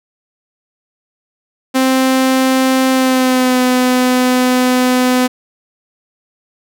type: tone with pitch glide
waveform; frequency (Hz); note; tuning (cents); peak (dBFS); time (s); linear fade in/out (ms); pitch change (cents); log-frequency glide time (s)
sawtooth; 261.6 to 252.3; C4 to B3; 0 to +37; -6; 1.74-5.28; 20; -63; 2.91-3.61
effects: none